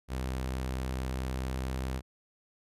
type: tone with pitch glide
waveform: sawtooth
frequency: 64.5 to 64.91 Hz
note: C2 to C2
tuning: -24 to -13 cents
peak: -28 dBFS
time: 0.08-2.02 s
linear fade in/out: 50 ms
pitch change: +11 cents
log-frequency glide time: 1.05-1.89 s
effects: resampled to 32000 Hz